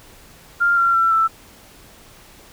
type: tone with pitch steps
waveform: sine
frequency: 1396.9 / 1372.9 / 1349.3 / 1326.1 Hz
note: F6 / F6 / E6 / E6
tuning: 0 / -30 / +40 / +10 cents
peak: -13 dBFS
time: 0.6-1.28 s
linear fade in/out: 20 ms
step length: 170 ms
effects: pink hiss -46 dBFS RMS until 2.52 s